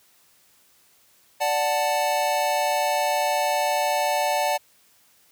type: chord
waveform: square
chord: D major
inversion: none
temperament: equal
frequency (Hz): 587.3 / 740 / 880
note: D5 / F#5 / A5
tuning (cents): 0 / 0 / 0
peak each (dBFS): -26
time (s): 1.4-4.58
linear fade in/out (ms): 20
effects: white hiss -59 dBFS RMS until 5.31 s + high-pass 60 Hz 12 dB/octave